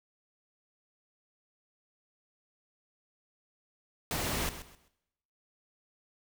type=noise with echo; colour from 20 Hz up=pink; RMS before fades=-33 dBFS; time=4.11-4.49 s; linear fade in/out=0 ms; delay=130 ms; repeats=3; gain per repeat=-12 dB; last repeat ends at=4.88 s; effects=noise-tail reverb RT60 0.9 s tail -21 dB re dry